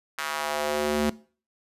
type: tone with high-pass filter sweep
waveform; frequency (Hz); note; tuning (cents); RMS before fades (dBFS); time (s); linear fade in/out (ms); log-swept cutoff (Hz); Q
square; 74.5; D2; +25; -27; 0.18-1.1; 5; 1400 to 230; 1.6
effects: noise-tail reverb RT60 0.4 s tail -20 dB re dry + resampled to 32000 Hz